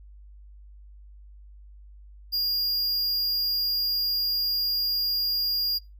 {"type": "tone", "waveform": "square", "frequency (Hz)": 4829, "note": "D8", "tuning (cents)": 47, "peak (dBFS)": -24, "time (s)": [2.32, 5.79], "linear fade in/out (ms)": 20, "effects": ["noise-tail reverb RT60 0.2 s tail -20 dB re dry", "added 50 Hz sine -45 dBFS peak until 5.99 s"]}